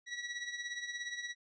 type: tone with tremolo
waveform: sawtooth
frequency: 1932 Hz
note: B6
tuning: 39 cents flat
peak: -32 dBFS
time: 0.06-1.35 s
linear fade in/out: 50 ms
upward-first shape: triangle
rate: 17 Hz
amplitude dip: 70%
effects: resampled to 16000 Hz